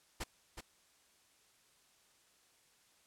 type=noise with echo; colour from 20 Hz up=pink; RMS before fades=-39 dBFS; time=0.2-0.24 s; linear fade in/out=10 ms; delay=370 ms; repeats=1; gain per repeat=-7 dB; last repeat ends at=0.61 s; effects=white hiss -69 dBFS RMS until 3.06 s + low-pass 10000 Hz 12 dB/octave